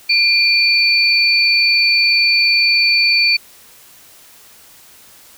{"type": "tone pair together", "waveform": "sine", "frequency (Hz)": [2393, 4517], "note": ["D7", "C#8"], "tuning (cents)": [32, 32], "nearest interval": "major seventh", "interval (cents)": 1100, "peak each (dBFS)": -13, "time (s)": [0.09, 3.37], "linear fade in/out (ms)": 10, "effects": ["white hiss -44 dBFS RMS until 5.37 s"]}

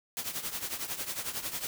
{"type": "noise with tremolo", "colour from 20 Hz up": "white", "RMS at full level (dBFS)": -33, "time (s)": [0.17, 1.67], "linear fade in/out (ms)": 0, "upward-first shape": "triangle", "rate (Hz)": 11, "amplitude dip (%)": 80, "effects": []}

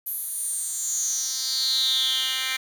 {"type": "tone with high-pass filter sweep", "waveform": "10% pulse", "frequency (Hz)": 261.6, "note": "C4", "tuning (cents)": 0, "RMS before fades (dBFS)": -26, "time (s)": [0.06, 2.57], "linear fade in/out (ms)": 10, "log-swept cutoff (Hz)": [12000, 2400], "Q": 7.1, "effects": ["8-bit"]}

